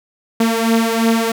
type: beating tone pair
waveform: sawtooth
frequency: 226.4 / 229.3 Hz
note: A3 / A#3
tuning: +50 / -28 cents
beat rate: 2.9 Hz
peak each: -11 / -14 dBFS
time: 0.4-1.32 s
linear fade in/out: 5 ms
effects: none